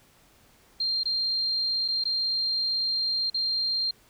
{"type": "tone with dropouts", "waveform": "sine", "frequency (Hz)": 4186, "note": "C8", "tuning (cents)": 0, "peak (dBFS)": -24, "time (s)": [0.8, 3.91], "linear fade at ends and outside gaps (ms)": 5, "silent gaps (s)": [[1.034, 1.055], [1.88, 1.884], [2.039, 2.053], [3.3, 3.343]], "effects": ["pink hiss -59 dBFS RMS until 4.09 s"]}